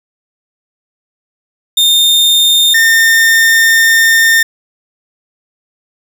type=tone pair in turn; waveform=40% pulse; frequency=3639 / 1814.3 Hz; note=A#7 / A#6; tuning=-42 / -47 cents; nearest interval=octave; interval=1205 cents; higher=first; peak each=-5 dBFS; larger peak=neither; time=1.77-2.74 / 2.74-4.43 s; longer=second; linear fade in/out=5 ms; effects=none